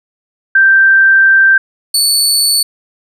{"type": "tone pair in turn", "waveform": ["sine", "25% pulse"], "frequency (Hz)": [1568, 4465], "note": ["G6", "C#8"], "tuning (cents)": [0, 12], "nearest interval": "octave + tritone", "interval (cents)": 1812, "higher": "second", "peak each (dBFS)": -4, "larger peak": "neither", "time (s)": [[0.55, 1.58], [1.94, 2.63]], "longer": "first", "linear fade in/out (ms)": 5, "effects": []}